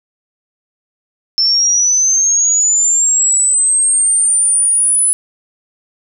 sine linear sweep, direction up, 5320 to 10100 Hz, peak -9 dBFS, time 1.38-5.13 s, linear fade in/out 0 ms, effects none

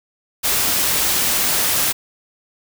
white noise, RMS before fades -18 dBFS, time 0.43-1.93 s, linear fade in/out 20 ms, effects none

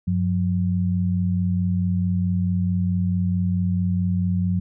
sine tone pair together, 95.42 / 180 Hz, G2 / F#3, -46 / -47 cents, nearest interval major seventh, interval 1099 cents, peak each -22 / -21 dBFS, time 0.07-4.6 s, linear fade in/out 10 ms, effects none

